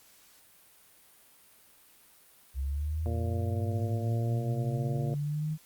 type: linear sweep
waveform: sine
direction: up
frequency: 65.41 to 156.9 Hz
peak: -29 dBFS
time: 2.54-5.58 s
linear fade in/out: 50 ms
type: harmonic tone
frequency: 116 Hz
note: A#2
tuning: 8 cents flat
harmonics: 1 / 2 / 3 / 4 / 5 / 6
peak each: -36 / -39 / -41 / -42 / -43 / -44 dBFS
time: 3.06-5.14 s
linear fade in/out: 0 ms
effects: white hiss -59 dBFS RMS until 5.65 s + Opus 48 kbps